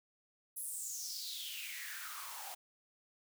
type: noise with high-pass filter sweep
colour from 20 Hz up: white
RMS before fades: -44 dBFS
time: 0.56-2.55 s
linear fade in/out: 10 ms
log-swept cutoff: 11000 to 700 Hz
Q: 5.7
effects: none